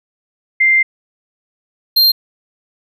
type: tone pair in turn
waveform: sine / square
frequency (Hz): 2093 / 4186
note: C7 / C8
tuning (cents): 0 / 0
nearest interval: octave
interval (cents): 1200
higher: second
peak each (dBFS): -8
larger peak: neither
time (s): 0.6-0.83 / 1.96-2.12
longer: first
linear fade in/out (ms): 10
effects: none